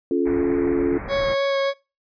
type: chord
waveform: sine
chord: Db augmented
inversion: none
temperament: equal with one note detuned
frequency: 277.2 / 349.2 / 433.2 Hz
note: Db4 / F4 / A4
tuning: 0 / 0 / -27 cents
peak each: -22 / -21 / -24 dBFS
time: 0.11-0.98 s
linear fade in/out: 2 ms
type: low-pass noise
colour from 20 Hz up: pink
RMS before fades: -33 dBFS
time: 0.25-1.35 s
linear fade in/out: 20 ms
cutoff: 2300 Hz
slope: 96 dB/octave
type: tone with vibrato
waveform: 40% pulse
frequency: 552 Hz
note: C#5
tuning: 7 cents flat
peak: -18 dBFS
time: 1.08-1.74 s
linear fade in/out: 50 ms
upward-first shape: sine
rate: 3.4 Hz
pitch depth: 10 cents each way
effects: noise-tail reverb RT60 0.3 s tail -24 dB re dry + resampled to 11025 Hz